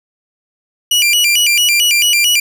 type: tone with vibrato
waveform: sawtooth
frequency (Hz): 2637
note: E7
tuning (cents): 0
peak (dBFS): -6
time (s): 0.91-2.4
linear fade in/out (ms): 5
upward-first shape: square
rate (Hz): 4.5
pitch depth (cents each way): 180
effects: none